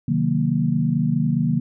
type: chord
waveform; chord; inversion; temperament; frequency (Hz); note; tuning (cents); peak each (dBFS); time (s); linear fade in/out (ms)
sine; C half-diminished seventh; none; equal; 130.81 / 155.56 / 185 / 233.1; C3 / Eb3 / Gb3 / Bb3; 0 / 0 / 0 / 0; -25 / -21 / -25 / -22; 0.08-1.6; 5
effects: none